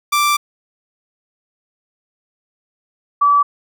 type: tone pair in turn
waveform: sawtooth / sine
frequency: 1174.7 / 1151.2 Hz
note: D6 / D6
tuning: 0 / -35 cents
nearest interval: unison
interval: 35 cents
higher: first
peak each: -9 dBFS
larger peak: neither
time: 0.12-0.37 / 3.21-3.43 s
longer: first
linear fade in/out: 10 ms
effects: none